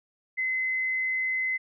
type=tone; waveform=sine; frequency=2045 Hz; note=C7; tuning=40 cents flat; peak=-25 dBFS; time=0.37-1.58 s; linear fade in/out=20 ms; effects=none